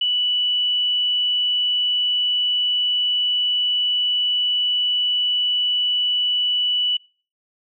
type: tone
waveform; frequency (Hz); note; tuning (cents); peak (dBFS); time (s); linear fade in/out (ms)
sine; 2960; F#7; 0; -17; 0.01-6.97; 5
effects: noise-tail reverb RT60 0.4 s tail -25 dB re dry